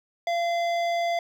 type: tone with hard clipping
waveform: sine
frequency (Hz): 686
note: F5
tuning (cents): -31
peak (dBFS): -25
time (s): 0.27-1.19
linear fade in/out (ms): 2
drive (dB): 13
effects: none